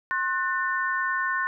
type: tone cluster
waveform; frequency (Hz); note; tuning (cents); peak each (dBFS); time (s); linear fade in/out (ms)
sine; 1065 / 1485 / 1796; C6 / F#6 / A6; +30 / +6 / +35; -28; 0.11-1.47; 0
effects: none